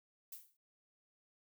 violet noise with exponential decay, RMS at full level -45 dBFS, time 0.32-0.57 s, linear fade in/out 5 ms, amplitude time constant 54 ms, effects none

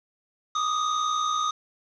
square tone pair together, 1184.2 / 1244.5 Hz, D6 / D#6, +14 / 0 cents, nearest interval minor second, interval 86 cents, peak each -32 / -25 dBFS, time 0.55-1.51 s, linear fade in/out 5 ms, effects resampled to 16000 Hz + 8-bit

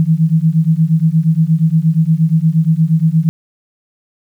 sine beating tone pair, 156.8 / 165.3 Hz, D#3 / E3, +14 / +5 cents, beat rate 8.5 Hz, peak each -12 dBFS, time 0-3.29 s, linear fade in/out 0 ms, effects 8-bit

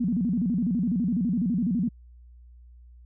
sine tone with vibrato, 207.7 Hz, G#3, in tune, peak -22 dBFS, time 0-1.89 s, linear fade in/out 10 ms, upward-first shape square, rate 12 Hz, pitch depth 250 cents each way, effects added 60 Hz sine -47 dBFS peak until 3.05 s

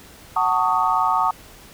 sine chord, D# half-diminished seventh, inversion first, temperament just, 746.7 / 896 / 1120.1 / 1244.5 Hz, F#5 / A5 / C#6 / D#6, +16 / +31 / +18 / 0 cents, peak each -23 / -21 / -22 / -22 dBFS, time 0.36-1.31 s, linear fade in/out 5 ms, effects pink hiss -45 dBFS RMS until 1.73 s

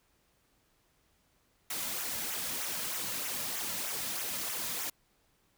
white noise with flanger, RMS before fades -36 dBFS, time 1.7-4.9 s, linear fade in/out 5 ms, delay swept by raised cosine 0.21 to 2.71 ms, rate 3.2 Hz, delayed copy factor -0.6, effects pink hiss -71 dBFS RMS until 5.57 s

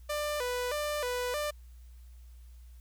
sawtooth tone with vibrato, 542 Hz, C#5, 39 cents flat, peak -27 dBFS, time 0.09-1.51 s, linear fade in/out 10 ms, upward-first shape square, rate 1.6 Hz, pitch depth 160 cents each way, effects added 60 Hz sine -48 dBFS peak until 2.8 s + white hiss -68 dBFS RMS until 2.8 s

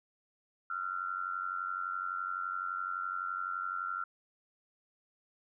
sine tone with amplitude modulation, 1370 Hz, F6, 34 cents flat, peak -30 dBFS, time 0.7-4.04 s, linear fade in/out 5 ms, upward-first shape sine, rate 91.8 Hz, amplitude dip 85%, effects none

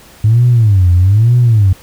sine tone with vibrato, 103.83 Hz, G#2, in tune, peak -4 dBFS, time 0.24-1.73 s, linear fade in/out 5 ms, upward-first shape sine, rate 1.1 Hz, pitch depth 290 cents each way, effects tanh soft clip ceiling -1 dBFS + pink hiss -40 dBFS RMS until 1.82 s

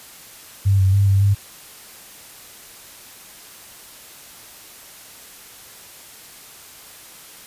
sine tone with pitch steps, 98.3 / 95.2 / 99.5 / 97.9 / 100.2 Hz, G2 / F#2 / G2 / G2 / G2, +5 / +50 / +26 / -2 / +38 cents, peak -12 dBFS, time 0.65-1.35 s, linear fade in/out 20 ms, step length 140 ms, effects white hiss -42 dBFS RMS until 7.46 s + resampled to 32000 Hz

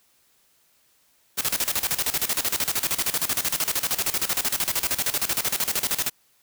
white noise with tremolo, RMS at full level -23 dBFS, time 1.37-6.1 s, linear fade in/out 20 ms, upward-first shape square, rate 13 Hz, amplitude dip 80%, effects white hiss -63 dBFS RMS until 6.42 s

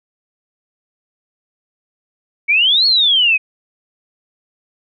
sine exponential two-way sweep, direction up then down, 2222 to 4399 to 2476 Hz, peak -9 dBFS, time 2.48-3.38 s, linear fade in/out 20 ms, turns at 2.86 s, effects MP3 96 kbps

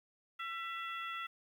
harmonic tone with a mistuned harmonic, 673 Hz, E5, 36 cents sharp, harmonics 2 / 3 / 4 / 5, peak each -41 / -45 / -47 / -49 dBFS, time 0.39-1.27 s, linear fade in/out 10 ms, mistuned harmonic 3, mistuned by -38 cents, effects 11-bit

